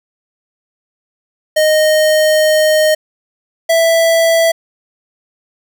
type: tone pair in turn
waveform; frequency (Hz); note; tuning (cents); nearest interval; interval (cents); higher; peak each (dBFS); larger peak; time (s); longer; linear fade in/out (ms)
square; 619 / 660.3; D#5 / E5; -9 / +3; minor second; 112; second; -9; neither; 1.56-2.95 / 3.69-4.52; first; 10
effects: none